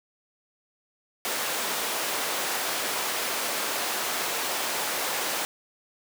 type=high-pass noise; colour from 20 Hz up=pink; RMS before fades=-29 dBFS; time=1.25-5.45 s; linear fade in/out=0 ms; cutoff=500 Hz; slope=12 dB/octave; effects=none